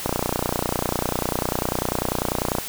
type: click train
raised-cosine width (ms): 1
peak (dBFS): -7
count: 77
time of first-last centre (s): 0.06-2.585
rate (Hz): 30.1
effects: white hiss -32 dBFS RMS until 2.68 s